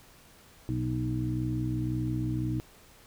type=harmonic tone with a mistuned harmonic; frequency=61.8 Hz; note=B1; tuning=2 cents sharp; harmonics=1 / 2 / 3 / 4 / 5; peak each=-39 / -30 / -41 / -38 / -33 dBFS; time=0.69-2.6 s; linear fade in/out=0 ms; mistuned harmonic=5; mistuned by=+23 cents; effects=pink hiss -56 dBFS RMS until 3.06 s